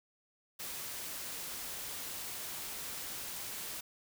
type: noise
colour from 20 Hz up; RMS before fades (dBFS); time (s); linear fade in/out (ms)
white; -42; 0.59-3.81; 10
effects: none